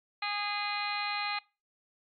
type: harmonic tone with a mistuned harmonic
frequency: 411.5 Hz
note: G#4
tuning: 16 cents flat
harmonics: 2 / 3 / 4 / 5 / 6 / 7 / 8 / 9 / 10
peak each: -37 / -38 / -44 / -38 / -37 / -47 / -48 / -49 / -39 dBFS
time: 0.22-1.39 s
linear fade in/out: 5 ms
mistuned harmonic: 8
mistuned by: +18 cents
effects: noise-tail reverb RT60 0.3 s tail -24 dB re dry + AAC 64 kbps